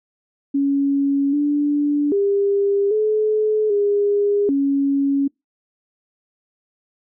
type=tone with pitch steps; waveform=sine; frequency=279 / 291.4 / 400.4 / 429.2 / 407.6 / 278 Hz; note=C#4 / D4 / G4 / A4 / G#4 / C#4; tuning=+11 / -13 / +37 / -43 / -32 / +5 cents; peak=-15 dBFS; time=0.54-5.28 s; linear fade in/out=10 ms; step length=790 ms; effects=noise-tail reverb RT60 0.2 s tail -26 dB re dry